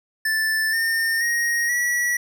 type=tone with pitch steps; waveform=square; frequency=1760 / 1816.8 / 1875.5 / 1936 Hz; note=A6 / A#6 / A#6 / B6; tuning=0 / -45 / +10 / -35 cents; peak=-20 dBFS; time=0.25-2.17 s; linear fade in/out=5 ms; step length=480 ms; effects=none